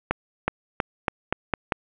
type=accelerating click train; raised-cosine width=0.5 ms; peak=-6 dBFS; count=7; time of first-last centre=0.11-1.722 s; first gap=370 ms; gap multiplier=0.87; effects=resampled to 8000 Hz + 8-bit